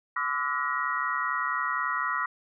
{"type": "tone cluster", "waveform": "sine", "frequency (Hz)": [1017, 1155, 1299, 1430, 1901], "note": ["C6", "D6", "E6", "F6", "A#6"], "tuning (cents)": [-50, -29, -26, 41, 33], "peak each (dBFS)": [-34, -32, -32, -33, -32], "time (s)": [0.16, 2.26], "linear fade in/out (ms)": 5, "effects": []}